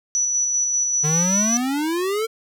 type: tone with tremolo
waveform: sine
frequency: 5920 Hz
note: F#8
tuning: in tune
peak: -17 dBFS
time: 0.15-1.57 s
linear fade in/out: 0 ms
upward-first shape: square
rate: 5.1 Hz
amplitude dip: 25%
type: exponential sweep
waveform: square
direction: up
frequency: 146.83 to 458.5 Hz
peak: -21 dBFS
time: 1.03-2.27 s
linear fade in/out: 20 ms
effects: none